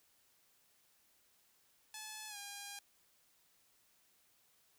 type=tone with pitch glide; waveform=5% pulse; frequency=862 to 808.9 Hz; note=A5 to G#5; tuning=-36 to -46 cents; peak=-34 dBFS; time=1.94-2.79 s; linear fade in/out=2 ms; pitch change=-110 cents; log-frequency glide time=2.28-2.37 s; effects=white hiss -72 dBFS RMS until 4.78 s